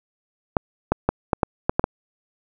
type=clicks; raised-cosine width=1 ms; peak=-3 dBFS; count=8; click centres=0.568 / 0.92 / 1.09 / 1.332 / 1.432 / 1.695 / 1.795 / 1.841 s; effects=none